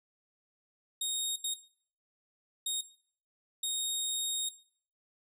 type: tone bursts at uneven times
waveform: 20% pulse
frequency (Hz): 3729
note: A#7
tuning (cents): 0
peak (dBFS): -25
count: 4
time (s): 1.01-1.36 / 1.44-1.54 / 2.66-2.81 / 3.63-4.49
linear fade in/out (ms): 5
effects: noise-tail reverb RT60 0.5 s tail -17 dB re dry